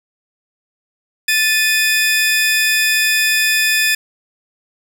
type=tone pair together; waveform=sawtooth; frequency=1754.6 / 2487 Hz; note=A6 / D#7; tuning=-5 / -1 cents; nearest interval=tritone; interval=604 cents; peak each=-12 dBFS; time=1.28-3.95 s; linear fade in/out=5 ms; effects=none